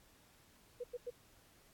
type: tone bursts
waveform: sine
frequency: 487.8 Hz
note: B4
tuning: 21 cents flat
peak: -39 dBFS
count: 3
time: 0.8-1.104 s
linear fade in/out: 10 ms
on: 40 ms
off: 92 ms
effects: pink hiss -66 dBFS RMS until 1.73 s + AAC 64 kbps